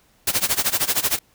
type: noise with tremolo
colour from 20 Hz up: white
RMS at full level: -18 dBFS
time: 0.27-1.19 s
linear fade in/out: 5 ms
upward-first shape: sine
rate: 13 Hz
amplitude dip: 90%
effects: pink hiss -59 dBFS RMS until 1.34 s